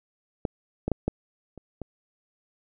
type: clicks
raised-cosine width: 2 ms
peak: -12 / -13 / -10 / -11 / -29 / -21 dBFS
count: 6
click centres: 0.452 / 0.88 / 0.917 / 1.08 / 1.577 / 1.817 s
effects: none